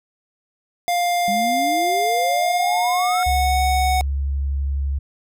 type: tone with pitch glide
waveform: square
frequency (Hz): 702 to 740.7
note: F5 to F#5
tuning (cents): +9 to +2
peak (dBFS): -18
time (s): 0.88-4.01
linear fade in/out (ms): 0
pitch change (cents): +93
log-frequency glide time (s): 2.29-3.61
type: exponential sweep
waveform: sine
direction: up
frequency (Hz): 195.6 to 1400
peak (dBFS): -24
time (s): 1.28-3.23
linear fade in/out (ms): 0
type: tone with vibrato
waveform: sine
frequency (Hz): 69.3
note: C#2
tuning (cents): 0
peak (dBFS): -19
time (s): 3.26-4.99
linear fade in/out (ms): 10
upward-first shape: sine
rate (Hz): 12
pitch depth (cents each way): 11
effects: none